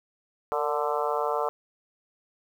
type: harmonic tone with a mistuned harmonic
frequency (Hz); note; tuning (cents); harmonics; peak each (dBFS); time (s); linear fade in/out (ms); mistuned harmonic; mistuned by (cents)
147.2; D3; +4; 3 / 4 / 5 / 6 / 7 / 8 / 9; -30 / -31 / -32 / -33 / -33 / -34 / -35; 0.52-1.49; 0; 3; +52
effects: 9-bit